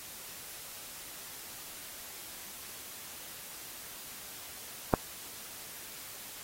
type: click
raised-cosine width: 1 ms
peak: -7 dBFS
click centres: 4.938 s
effects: white hiss -46 dBFS RMS until 6.43 s + AAC 48 kbps